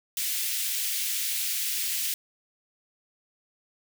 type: high-pass noise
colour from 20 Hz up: white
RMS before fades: -29 dBFS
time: 0.17-2.14 s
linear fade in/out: 2 ms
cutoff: 2100 Hz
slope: 24 dB/octave
effects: none